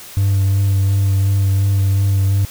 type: tone with vibrato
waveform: triangle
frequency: 98 Hz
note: G2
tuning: in tune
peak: -9 dBFS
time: 0.17-2.45 s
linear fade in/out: 0 ms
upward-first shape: sine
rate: 2.8 Hz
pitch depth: 19 cents each way
effects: tanh soft clip ceiling -6 dBFS + white hiss -36 dBFS RMS until 2.5 s